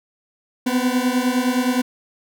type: beating tone pair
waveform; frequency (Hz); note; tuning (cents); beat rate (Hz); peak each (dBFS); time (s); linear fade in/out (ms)
40% pulse; 246.9 / 256.6; B3 / C4; 0 / -34; 9.7; -19 / -20; 0.66-1.82; 10
effects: none